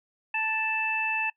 harmonic tone, 880 Hz, A5, in tune, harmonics 1 / 2 / 3, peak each -32 / -33 / -27 dBFS, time 0.34-1.3 s, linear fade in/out 5 ms, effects noise-tail reverb RT60 0.1 s tail -22 dB re dry

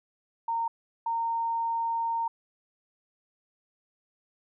sine tone bursts at uneven times, 920 Hz, A#5, 23 cents flat, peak -26 dBFS, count 2, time 0.48-0.68 / 1.06-2.28 s, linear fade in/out 5 ms, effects none

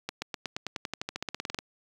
accelerating click train, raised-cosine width 0.2 ms, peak -15 dBFS, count 20, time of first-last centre 0.09-1.588 s, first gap 130 ms, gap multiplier 0.94, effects high-pass 80 Hz 12 dB/octave + 8-bit

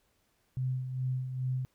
sine tone with tremolo, 128.8 Hz, C3, 27 cents flat, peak -28 dBFS, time 0.57-1.65 s, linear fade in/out 0 ms, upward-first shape sine, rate 2.4 Hz, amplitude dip 55%, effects pink hiss -73 dBFS RMS until 1.74 s

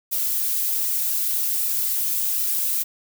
violet noise with flanger, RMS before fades -23 dBFS, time 0.11-2.84 s, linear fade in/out 20 ms, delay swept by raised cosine 1.8 to 6.3 ms, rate 1.3 Hz, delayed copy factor -0.95, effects none

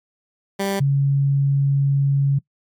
15% pulse / sine tone pair in turn, 196.9 / 139.23 Hz, G3 / C#3, +8 / +8 cents, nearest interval tritone, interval 600 cents, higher first, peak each -14 dBFS, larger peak neither, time 0.59-0.8 / 0.8-2.39 s, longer second, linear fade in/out 10 ms, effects noise-tail reverb RT60 0.1 s tail -21 dB re dry + MP3 96 kbps

